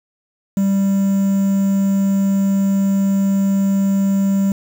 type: tone with quantisation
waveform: triangle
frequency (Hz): 196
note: G3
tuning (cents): 0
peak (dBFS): -11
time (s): 0.57-4.52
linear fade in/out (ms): 2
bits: 6
effects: none